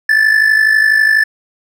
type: tone with amplitude modulation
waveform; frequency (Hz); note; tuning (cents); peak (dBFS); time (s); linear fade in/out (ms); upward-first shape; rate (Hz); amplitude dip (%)
triangle; 1749; A6; -11; -3; 0.09-1.24; 5; sine; 52.1; 65
effects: none